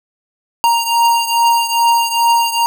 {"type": "beating tone pair", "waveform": "square", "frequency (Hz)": [932.3, 934.7], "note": ["A#5", "A#5"], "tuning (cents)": [0, 4], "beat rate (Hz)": 2.4, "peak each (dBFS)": [-13, -17], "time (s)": [0.64, 2.66], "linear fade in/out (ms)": 0, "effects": []}